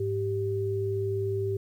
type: tone pair together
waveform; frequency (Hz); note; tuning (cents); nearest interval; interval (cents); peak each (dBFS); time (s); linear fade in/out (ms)
sine; 103.83 / 390.2; G#2 / G4; 0 / -8; octave + major seventh; 2292; -30 / -28; 0-1.57; 5
effects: 10-bit